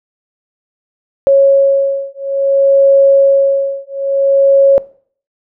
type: beating tone pair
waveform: sine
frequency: 550 / 550.58 Hz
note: C#5 / C#5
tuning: -14 / -12 cents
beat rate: 0.58 Hz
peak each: -10 dBFS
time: 1.27-4.78 s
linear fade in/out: 0 ms
effects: noise-tail reverb RT60 0.5 s tail -19 dB re dry